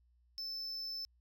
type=tone; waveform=triangle; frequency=5274 Hz; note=E8; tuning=in tune; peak=-38 dBFS; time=0.38-1.05 s; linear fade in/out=0 ms; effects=added 60 Hz sine -67 dBFS peak until 1.2 s